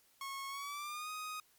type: tone with pitch glide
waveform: sawtooth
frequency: 1094 to 1249.4 Hz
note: C#6 to D#6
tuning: -23 to +7 cents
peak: -37 dBFS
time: 0.21-1.4 s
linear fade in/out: 2 ms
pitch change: +230 cents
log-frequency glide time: 0.48-1.1 s
effects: white hiss -69 dBFS RMS until 1.58 s + MP3 96 kbps